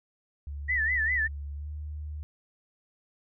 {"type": "tone with pitch glide", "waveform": "sine", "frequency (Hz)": [71.7, 74.96], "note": ["D2", "D2"], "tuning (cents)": [-41, 36], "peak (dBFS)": -34, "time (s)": [0.47, 2.23], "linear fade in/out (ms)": 0, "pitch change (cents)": 77, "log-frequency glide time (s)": [1.54, 1.68]}
{"type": "tone with vibrato", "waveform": "sine", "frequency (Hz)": 1874, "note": "A#6", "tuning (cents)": 9, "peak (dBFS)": -24, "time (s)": [0.68, 1.28], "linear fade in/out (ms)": 20, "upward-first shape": "sine", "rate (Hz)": 5, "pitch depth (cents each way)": 140}
{"effects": []}